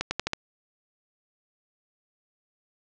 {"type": "accelerating click train", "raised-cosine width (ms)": 0.2, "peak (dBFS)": -9, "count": 5, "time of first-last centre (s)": [0.01, 0.334], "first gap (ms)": 100, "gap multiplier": 0.86, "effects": ["low-pass 7000 Hz 12 dB/octave"]}